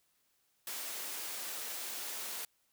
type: high-pass noise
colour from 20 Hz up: white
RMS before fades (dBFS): -41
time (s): 0.67-2.45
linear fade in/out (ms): 2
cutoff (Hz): 320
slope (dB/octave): 12
effects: white hiss -75 dBFS RMS until 2.72 s